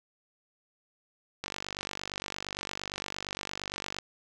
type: click train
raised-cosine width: 0.2 ms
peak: -17 dBFS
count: 125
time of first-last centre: 1.44-3.986 s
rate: 48.7 Hz
effects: none